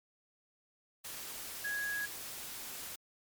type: tone in noise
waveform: sine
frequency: 1661.2 Hz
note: G#6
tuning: in tune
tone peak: -34 dBFS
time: 1.64-2.06 s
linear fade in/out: 10 ms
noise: white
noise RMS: -44 dBFS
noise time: 1.04-2.96 s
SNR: +7 dB
effects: MP3 96 kbps